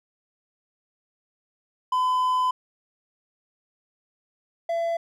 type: tone pair in turn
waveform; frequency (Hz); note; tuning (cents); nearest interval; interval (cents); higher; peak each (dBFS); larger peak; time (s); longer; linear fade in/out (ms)
triangle; 1012 / 672.7; B5 / E5; +42 / +35; perfect fifth; 707; first; -18 / -21; first; 1.92-2.51 / 4.69-4.97; first; 5
effects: none